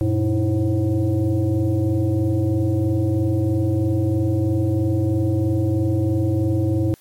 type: tone with frequency modulation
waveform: sine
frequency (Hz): 116.54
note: A#2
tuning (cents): 0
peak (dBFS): -16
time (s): 0.01-6.94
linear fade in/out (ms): 0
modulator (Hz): 210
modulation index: 1.4
effects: white hiss -53 dBFS RMS until 7 s + MP3 64 kbps